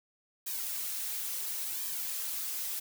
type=noise with flanger; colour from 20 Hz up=blue; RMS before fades=-36 dBFS; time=0.46-2.8 s; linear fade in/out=10 ms; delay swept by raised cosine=1.4 to 5.2 ms; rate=0.72 Hz; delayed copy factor=-0.95; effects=none